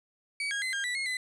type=tone with pitch steps; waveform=35% pulse; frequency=2271 / 1635 / 2048 / 1609 / 1965 / 2155 / 2016 Hz; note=C#7 / G#6 / C7 / G6 / B6 / C#7 / B6; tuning=+41 / -28 / -38 / +45 / -9 / -49 / +35 cents; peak=-28 dBFS; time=0.4-1.17 s; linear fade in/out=2 ms; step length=110 ms; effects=resampled to 22050 Hz